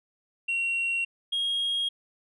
sine tone pair in turn, 2741 / 3267 Hz, F7 / G#7, -33 / -29 cents, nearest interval minor third, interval 304 cents, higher second, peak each -23 dBFS, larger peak neither, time 0.48-1.05 / 1.32-1.89 s, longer neither, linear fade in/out 10 ms, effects tanh soft clip ceiling -23 dBFS

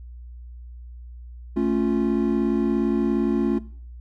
triangle chord, A augmented, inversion none, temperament equal, 220 / 277.2 / 349.2 Hz, A3 / C#4 / E#4, 0 / 0 / 0 cents, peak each -22 dBFS, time 1.56-3.59 s, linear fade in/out 10 ms, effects noise-tail reverb RT60 0.5 s tail -19 dB re dry + added 60 Hz sine -37 dBFS peak until 4 s

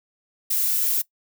violet noise, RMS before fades -22 dBFS, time 0.5-1.02 s, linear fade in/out 10 ms, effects noise-tail reverb RT60 0.1 s tail -20 dB re dry

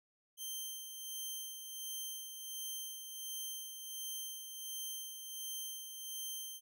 10% pulse tone with tremolo, 3136 Hz, G7, in tune, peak -32 dBFS, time 0.37-6.61 s, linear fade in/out 50 ms, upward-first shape sine, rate 1.4 Hz, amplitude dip 50%, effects none

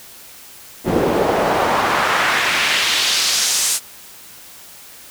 pink noise with band-pass filter sweep, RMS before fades -17 dBFS, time 0.84-3.8 s, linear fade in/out 50 ms, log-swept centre 340 to 8500 Hz, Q 1.3, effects white hiss -40 dBFS RMS until 5.1 s

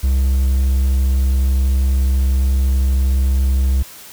triangle tone, 66 Hz, C2, 16 cents sharp, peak -10 dBFS, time 0.03-3.83 s, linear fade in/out 10 ms, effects white hiss -38 dBFS RMS until 4.12 s

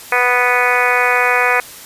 harmonic tone, 246.9 Hz, B3, in tune, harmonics 2 / 3 / 4 / 5 / 6 / 7 / 8 / 9 / 10, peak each -20 / -20 / -20 / -20 / -20 / -20 / -20 / -20 / -20 dBFS, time 0.12-1.6 s, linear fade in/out 2 ms, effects white hiss -35 dBFS RMS until 1.85 s + resampled to 32000 Hz

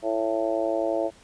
harmonic tone, 111.1 Hz, A2, 17 cents sharp, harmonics 3 / 4 / 5 / 6 / 7 / 8, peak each -29 / -33 / -27 / -27 / -39 / -39 dBFS, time 0.02-1.11 s, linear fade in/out 50 ms, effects pink hiss -54 dBFS RMS until 1.23 s + resampled to 22050 Hz

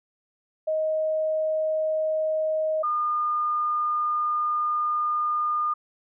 sine tone pair in turn, 627 / 1214.8 Hz, D#5 / D#6, +13 / -42 cents, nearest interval major seventh, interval 1145 cents, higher second, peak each -22 dBFS, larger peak neither, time 0.67-2.83 / 2.83-5.74 s, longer second, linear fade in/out 10 ms, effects none

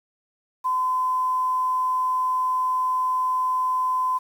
sine tone with quantisation, 1020 Hz, C6, 44 cents flat, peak -20 dBFS, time 0.64-4.19 s, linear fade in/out 20 ms, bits 8, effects none

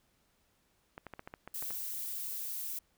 clicks, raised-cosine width 0.5 ms, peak -29 dBFS, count 9, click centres 0.979 / 1.067 / 1.137 / 1.194 / 1.275 / 1.339 / 1.476 / 1.625 / 1.706 s
violet noise, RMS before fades -39 dBFS, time 1.54-2.79 s, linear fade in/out 5 ms
effects pink hiss -73 dBFS RMS until 2.97 s

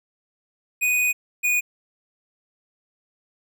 square tone pair in turn, 2484 / 2464 Hz, D#7 / D#7, -3 / -17 cents, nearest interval unison, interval 14 cents, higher first, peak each -19 dBFS, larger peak neither, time 0.81-1.13 / 1.43-1.61 s, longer first, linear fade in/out 20 ms, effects none

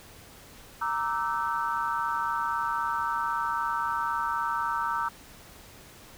sine chord, E half-diminished seventh, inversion second, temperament equal with one note detuned, 932.3 / 1174.7 / 1318.5 / 1530.4 Hz, Bb5 / D6 / E6 / G6, 0 / 0 / 0 / -42 cents, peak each -30 / -33 / -31 / -35 dBFS, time 0.81-5.09 s, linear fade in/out 10 ms, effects pink hiss -50 dBFS RMS until 6.17 s

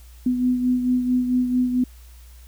sine beating tone pair, 249.8 / 254.3 Hz, B3 / C4, +20 / -49 cents, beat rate 4.5 Hz, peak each -18 / -27 dBFS, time 0.26-1.84 s, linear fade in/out 5 ms, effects added 60 Hz sine -42 dBFS peak until 2.47 s + white hiss -54 dBFS RMS until 2.47 s

